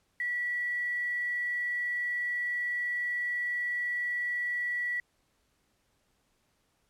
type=tone with quantisation; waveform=sine; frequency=1946 Hz; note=B6; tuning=26 cents flat; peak=-29 dBFS; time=0.2-5 s; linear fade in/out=2 ms; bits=9; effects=pink hiss -73 dBFS RMS until 6.89 s + low-pass 12000 Hz 12 dB/octave